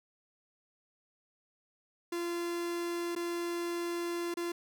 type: tone with dropouts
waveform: 45% pulse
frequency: 344.3 Hz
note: F4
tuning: 25 cents flat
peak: -33 dBFS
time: 2.12-4.52 s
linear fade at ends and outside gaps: 5 ms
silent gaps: 3.152-3.161 / 4.341-4.37 s
effects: none